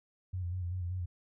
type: tone with vibrato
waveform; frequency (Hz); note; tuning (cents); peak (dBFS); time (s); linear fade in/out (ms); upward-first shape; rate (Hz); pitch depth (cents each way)
sine; 89.7; F2; +47; -33; 0.33-1.06; 10; square; 5.2; 45
effects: none